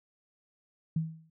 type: tone with exponential decay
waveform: sine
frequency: 160.8 Hz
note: E3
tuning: 43 cents flat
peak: -24 dBFS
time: 0.96-1.3 s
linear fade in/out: 5 ms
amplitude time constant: 73 ms
effects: none